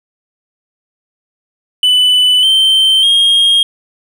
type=tone with pitch steps; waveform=triangle; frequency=2992 / 3115 / 3244 Hz; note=F#7 / G7 / G#7; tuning=+19 / -12 / -41 cents; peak=-5 dBFS; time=1.83-3.63 s; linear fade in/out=2 ms; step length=600 ms; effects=none